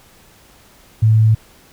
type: tone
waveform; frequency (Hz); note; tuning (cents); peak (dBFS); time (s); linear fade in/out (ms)
sine; 110; A2; 0; -8; 1.02-1.35; 10
effects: pink hiss -48 dBFS RMS until 1.72 s